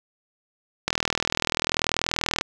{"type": "click train", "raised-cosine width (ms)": 0.2, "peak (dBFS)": -4, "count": 63, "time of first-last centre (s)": [0.88, 2.411], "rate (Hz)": 40.5, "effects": []}